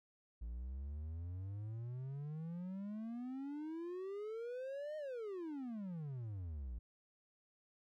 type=exponential two-way sweep; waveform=triangle; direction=up then down; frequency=55.4 to 622.3 to 55.4 Hz; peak=-40 dBFS; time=0.41-6.79 s; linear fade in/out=10 ms; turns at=4.97 s; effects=none